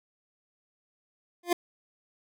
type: tone with exponential growth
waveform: 25% pulse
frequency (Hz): 349.2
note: F4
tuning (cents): 0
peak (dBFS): -15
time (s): 1.43-1.53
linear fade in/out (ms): 5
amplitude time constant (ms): 20
effects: none